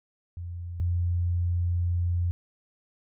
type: tone pair in turn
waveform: sine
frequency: 86.9 / 87.38 Hz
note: F2 / F2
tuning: -8 / +1 cents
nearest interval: unison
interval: 9 cents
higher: second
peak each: -33 / -23 dBFS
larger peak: second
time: 0.37-0.8 / 0.8-2.31 s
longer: second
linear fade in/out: 0 ms
effects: none